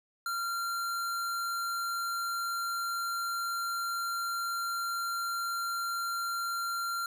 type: tone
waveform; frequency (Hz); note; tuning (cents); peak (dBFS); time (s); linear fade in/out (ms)
square; 1379; F6; -22; -32; 0.26-7.06; 2
effects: none